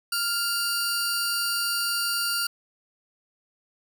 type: tone pair together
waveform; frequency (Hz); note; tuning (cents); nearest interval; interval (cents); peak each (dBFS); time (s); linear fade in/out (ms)
sawtooth; 1396.9 / 4618; F6 / D8; 0 / -30; octave + major sixth; 2070; -24; 0.12-2.47; 5
effects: none

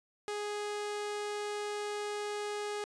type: tone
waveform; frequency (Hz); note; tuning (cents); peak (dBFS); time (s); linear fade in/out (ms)
sawtooth; 415.3; G#4; 0; -31; 0.28-2.84; 0
effects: resampled to 22050 Hz

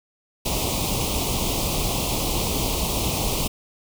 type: band-stop noise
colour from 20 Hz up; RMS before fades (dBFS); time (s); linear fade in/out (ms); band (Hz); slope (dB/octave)
pink; -24; 0.45-3.48; 10; 1100 to 2400; 48
effects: none

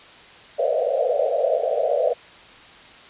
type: band-pass noise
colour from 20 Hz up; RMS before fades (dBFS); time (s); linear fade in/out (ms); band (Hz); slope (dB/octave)
pink; -21; 0.58-2.14; 20; 480 to 690; 96
effects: white hiss -45 dBFS RMS until 3.09 s + resampled to 8000 Hz

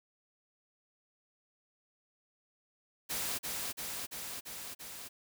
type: noise with echo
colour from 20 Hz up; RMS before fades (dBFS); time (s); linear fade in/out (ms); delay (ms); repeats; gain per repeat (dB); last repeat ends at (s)
white; -36; 3.09-3.39; 20; 340; 5; -2; 5.09
effects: none

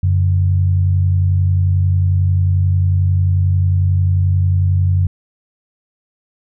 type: tone pair together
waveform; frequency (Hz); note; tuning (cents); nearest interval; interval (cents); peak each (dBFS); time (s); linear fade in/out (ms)
sine; 92.3 / 143.49; F#2 / D3; -4 / -40; minor sixth; 764; -11 / -21; 0.03-5.07; 5
effects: none

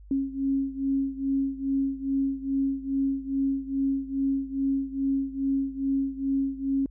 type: beating tone pair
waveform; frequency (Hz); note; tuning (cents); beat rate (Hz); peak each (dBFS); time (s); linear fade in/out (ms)
sine; 271.5 / 273.9; C#4 / C#4; -36 / -21; 2.4; -26 / -29; 0.11-6.86; 2
effects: added 50 Hz sine -45 dBFS peak until 6.9 s

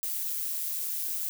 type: noise with amplitude modulation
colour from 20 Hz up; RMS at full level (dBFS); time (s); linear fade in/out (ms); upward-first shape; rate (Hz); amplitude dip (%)
violet; -30; 0.03-1.29; 0; sine; 161; 50
effects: none

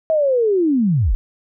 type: linear sweep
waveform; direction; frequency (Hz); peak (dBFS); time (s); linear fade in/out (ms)
sine; down; 650 to 30.87; -13; 0.1-1.15; 0
effects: none

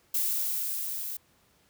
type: noise with level ramp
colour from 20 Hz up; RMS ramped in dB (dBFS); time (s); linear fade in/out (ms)
violet; -27 to -36; 0.14-1.17; 5
effects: pink hiss -65 dBFS RMS until 1.69 s + high-pass 60 Hz 12 dB/octave

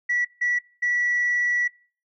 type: tone bursts at uneven times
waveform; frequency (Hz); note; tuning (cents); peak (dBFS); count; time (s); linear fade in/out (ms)
sine; 1947; B6; -25; -19; 3; 0.09-0.25 / 0.41-0.59 / 0.82-1.68; 10
effects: noise-tail reverb RT60 0.4 s tail -22 dB re dry + tanh soft clip ceiling -16 dBFS

